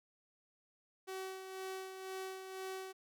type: tone with tremolo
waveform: sawtooth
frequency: 379.1 Hz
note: F#4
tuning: 42 cents sharp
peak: -37 dBFS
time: 1.07-2.93 s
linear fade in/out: 20 ms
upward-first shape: sine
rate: 2 Hz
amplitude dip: 50%
effects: none